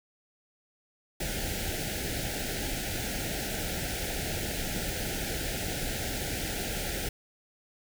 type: band-stop noise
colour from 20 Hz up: pink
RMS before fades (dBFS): -33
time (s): 1.2-7.09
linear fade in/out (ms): 5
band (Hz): 850 to 1400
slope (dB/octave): 96
effects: none